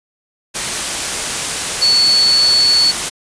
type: tone in noise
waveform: sine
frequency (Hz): 4435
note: C#8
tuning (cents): 0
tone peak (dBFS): -9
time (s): 1.81-2.92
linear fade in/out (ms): 20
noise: white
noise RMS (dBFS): -19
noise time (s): 0.54-3.1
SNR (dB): +7
effects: resampled to 22050 Hz